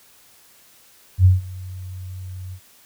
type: tone with ADSR envelope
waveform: sine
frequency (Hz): 92.5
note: F#2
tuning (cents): 0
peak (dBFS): -7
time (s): 1.18-2.6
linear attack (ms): 69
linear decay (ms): 160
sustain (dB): -23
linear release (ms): 69
effects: white hiss -52 dBFS RMS until 2.85 s